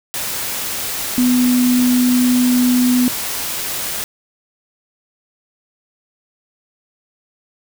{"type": "tone in noise", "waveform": "sine", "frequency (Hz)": 248.6, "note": "B3", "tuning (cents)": 12, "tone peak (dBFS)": -11, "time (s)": [1.18, 3.08], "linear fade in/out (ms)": 0, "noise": "white", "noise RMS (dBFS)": -23, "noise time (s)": [0.14, 4.04], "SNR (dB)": 9, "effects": []}